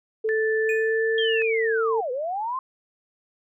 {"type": "tone with pitch glide", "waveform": "sine", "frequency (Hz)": [439.1, 449.1], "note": ["A4", "A4"], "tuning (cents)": [-4, 35], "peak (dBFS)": -21, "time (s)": [0.24, 2.01], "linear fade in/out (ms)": 10, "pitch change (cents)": 39, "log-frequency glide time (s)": [0.58, 1.05]}
{"type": "tone", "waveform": "sine", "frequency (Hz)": 1758, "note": "A6", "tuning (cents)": -2, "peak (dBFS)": -26, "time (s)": [0.29, 1.42], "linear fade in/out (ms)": 0}
{"type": "tone with exponential decay", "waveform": "triangle", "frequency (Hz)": 2474, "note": "D#7", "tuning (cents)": -10, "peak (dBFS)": -24, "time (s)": [0.69, 0.99], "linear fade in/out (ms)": 2, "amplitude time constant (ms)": 64}
{"type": "linear two-way sweep", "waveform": "sine", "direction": "down then up", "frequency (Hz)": [3270, 477.5, 1071], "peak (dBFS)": -25, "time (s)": [1.18, 2.59], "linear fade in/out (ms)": 2, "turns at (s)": 2.11}
{"effects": []}